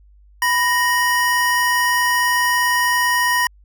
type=tone pair together; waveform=square; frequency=987.8 / 1864.7 Hz; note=B5 / A#6; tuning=0 / 0 cents; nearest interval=major seventh; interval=1100 cents; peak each=-19 / -18 dBFS; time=0.42-3.47 s; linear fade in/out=2 ms; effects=added 50 Hz sine -46 dBFS peak until 3.64 s